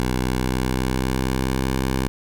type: tone with pitch glide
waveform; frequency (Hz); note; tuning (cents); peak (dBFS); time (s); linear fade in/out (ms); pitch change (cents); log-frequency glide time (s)
10% pulse; 63 to 65.45; B1 to C2; +35 to +1; -12; 0-2.08; 0; +66; 0.12-1.66
effects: none